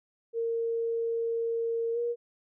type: tone with pitch glide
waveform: sine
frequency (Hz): 460.4 to 474.2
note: A#4 to A#4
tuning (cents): -22 to +30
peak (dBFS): -27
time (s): 0.33-2.16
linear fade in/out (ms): 50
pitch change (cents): +52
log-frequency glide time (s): 1.93-1.98
effects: none